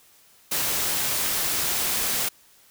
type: noise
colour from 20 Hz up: white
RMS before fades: -25 dBFS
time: 0.51-2.29 s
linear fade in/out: 10 ms
effects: white hiss -56 dBFS RMS until 2.7 s